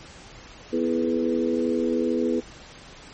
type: harmonic tone with a mistuned harmonic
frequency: 82.3 Hz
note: E2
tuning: 2 cents flat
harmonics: 3 / 4 / 5 / 6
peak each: -25 / -26 / -27 / -28 dBFS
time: 0.72-2.41 s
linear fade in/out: 20 ms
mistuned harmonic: 5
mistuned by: +39 cents
effects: pink hiss -45 dBFS RMS until 3.13 s + MP3 32 kbps